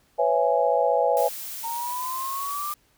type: chord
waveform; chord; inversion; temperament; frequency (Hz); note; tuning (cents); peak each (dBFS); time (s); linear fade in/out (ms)
sine; C# minor seventh; third; just; 498.9 / 554.4 / 665.2 / 831.5; B4 / C#5 / E5 / G#5; +17 / 0 / +16 / +2; -24; 0.18-1.29; 20
type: noise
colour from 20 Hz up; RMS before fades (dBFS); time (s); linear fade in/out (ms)
blue; -35; 1.17-2.74; 0
type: exponential sweep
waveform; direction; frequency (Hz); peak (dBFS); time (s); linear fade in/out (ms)
sine; up; 912 to 1200; -28; 1.63-2.74; 20
effects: pink hiss -63 dBFS RMS until 2.97 s